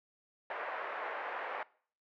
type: band-pass noise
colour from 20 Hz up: pink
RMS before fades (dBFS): -40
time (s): 0.5-1.63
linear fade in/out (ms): 2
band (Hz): 540 to 2000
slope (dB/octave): 24
effects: noise-tail reverb RT60 0.5 s tail -22 dB re dry